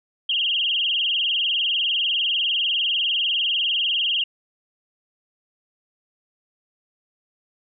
sine tone with vibrato, 3011 Hz, F#7, 30 cents sharp, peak -19 dBFS, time 0.29-4.24 s, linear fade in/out 5 ms, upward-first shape sine, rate 20 Hz, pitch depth 150 cents each way, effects none

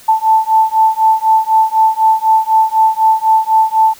sine beating tone pair, 880 / 884 Hz, A5 / A5, 0 / +8 cents, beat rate 4 Hz, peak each -11 dBFS, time 0.08-3.94 s, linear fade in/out 10 ms, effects white hiss -40 dBFS RMS until 3.99 s

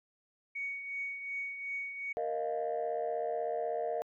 sine tone with tremolo, 2235 Hz, C#7, 14 cents sharp, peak -33 dBFS, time 0.55-2.13 s, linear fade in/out 10 ms, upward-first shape triangle, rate 2.7 Hz, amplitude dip 60%
sine chord, Bb suspended fourth, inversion none, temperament equal, 466.2 / 622.3 / 698.5 Hz, Bb4 / Eb5 / F5, 0 / 0 / 0 cents, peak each -35 dBFS, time 2.17-4.02 s, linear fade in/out 0 ms
effects tanh soft clip ceiling -26 dBFS

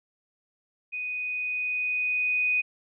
sine tone with level ramp, 2489 Hz, D#7, in tune, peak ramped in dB -30 to -21 dBFS, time 0.92-2.62 s, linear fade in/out 20 ms, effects none

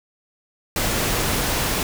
pink noise, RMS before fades -22 dBFS, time 0.76-1.83 s, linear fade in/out 2 ms, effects none

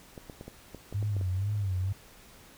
clicks, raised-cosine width 2 ms, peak -28 dBFS, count 9, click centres 0.178 / 0.298 / 0.411 / 0.48 / 0.747 / 0.926 / 1.027 / 1.166 / 1.212 s
sine tone with vibrato, 98 Hz, G2, in tune, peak -27 dBFS, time 0.94-1.93 s, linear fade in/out 10 ms, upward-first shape sine, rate 2.1 Hz, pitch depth 120 cents each way
effects pink hiss -54 dBFS RMS until 2.57 s

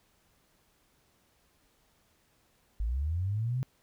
sine linear sweep, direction up, 49.59 to 132.9 Hz, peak -28 dBFS, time 2.8-3.63 s, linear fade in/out 0 ms, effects pink hiss -69 dBFS RMS until 3.82 s

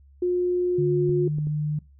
sine tone, 357.8 Hz, F4, 42 cents sharp, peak -20 dBFS, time 0.22-1.28 s, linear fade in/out 5 ms
sine tone with pitch glide, 146.83 to 150.44 Hz, D3 to D3, 0 to +42 cents, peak -23 dBFS, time 0.78-1.79 s, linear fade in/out 5 ms, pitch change +42 cents, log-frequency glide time 1.2-1.27 s
clicks, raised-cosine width 3 ms, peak -23 / -25 / -27 dBFS, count 3, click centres 1.094 / 1.385 / 1.471 s
effects noise-tail reverb RT60 0.3 s tail -23 dB re dry + added 69 Hz sine -50 dBFS peak until 1.99 s

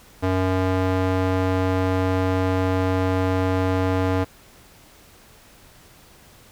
square tone with band-pass filter, 93.2 Hz, F#2, 13 cents sharp, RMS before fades -21 dBFS, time 0.22-4.25 s, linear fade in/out 20 ms, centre 570 Hz, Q 0.51, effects pink hiss -50 dBFS RMS until 6.51 s

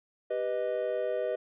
triangle chord, G augmented, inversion none, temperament equal, 392 / 493.9 / 622.3 Hz, G4 / B4 / D#5, 0 / 0 / 0 cents, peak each -34 / -30 / -30 dBFS, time 0.3-1.36 s, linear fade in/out 10 ms, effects resampled to 8000 Hz

